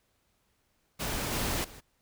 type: noise with level steps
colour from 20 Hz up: pink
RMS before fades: -33 / -31 / -49 dBFS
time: 0.99-1.81 s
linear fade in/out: 20 ms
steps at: 1.32 / 1.64 s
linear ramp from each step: 5 ms
effects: pink hiss -73 dBFS RMS until 2.01 s